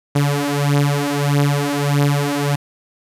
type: beating tone pair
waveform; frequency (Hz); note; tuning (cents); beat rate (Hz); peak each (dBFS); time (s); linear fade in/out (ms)
sawtooth; 142.6 / 144.2; C#3 / D3; +49 / -31; 1.6; -14; 0.15-2.56; 10
effects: resampled to 32000 Hz + 8-bit